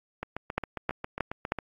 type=two click trains; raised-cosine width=0.5 ms; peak=-11 / -18 dBFS; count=4 / 11; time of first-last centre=0.58-1.52 / 0.23-1.587 s; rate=3.19 / 7.37 Hz; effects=AAC 48 kbps